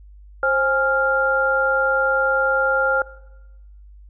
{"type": "tone cluster", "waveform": "sine", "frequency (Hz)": [530, 825, 1395], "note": ["C5", "G#5", "F6"], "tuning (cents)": [22, -12, -2], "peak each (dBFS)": [-20, -26, -18], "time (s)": [0.43, 3.02], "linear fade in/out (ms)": 2, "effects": ["noise-tail reverb RT60 1.0 s tail -20 dB re dry", "added 50 Hz sine -41 dBFS peak until 4.09 s"]}